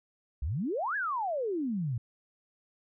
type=exponential two-way sweep; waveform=sine; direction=up then down; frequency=59.1 to 1735 to 110 Hz; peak=-29 dBFS; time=0.42-1.98 s; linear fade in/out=5 ms; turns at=0.96 s; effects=none